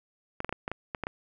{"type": "clicks", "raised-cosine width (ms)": 0.5, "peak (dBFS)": -17, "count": 9, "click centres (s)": [0.404, 0.446, 0.493, 0.526, 0.679, 0.716, 0.948, 1.037, 1.069], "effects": []}